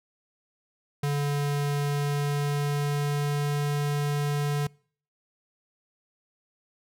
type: tone with pitch glide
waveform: square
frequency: 144 to 145.34 Hz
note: D3 to D3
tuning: -34 to -18 cents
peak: -25 dBFS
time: 1.03-4.67 s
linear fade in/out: 5 ms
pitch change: +16 cents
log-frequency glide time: 1.8-3.63 s
effects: noise-tail reverb RT60 0.5 s tail -26 dB re dry